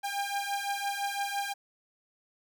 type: beating tone pair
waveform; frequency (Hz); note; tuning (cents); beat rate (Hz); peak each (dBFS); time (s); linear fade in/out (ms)
sawtooth; 799 / 804.9; G5 / G5; +33 / +46; 5.9; -30; 0.03-1.54; 20
effects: none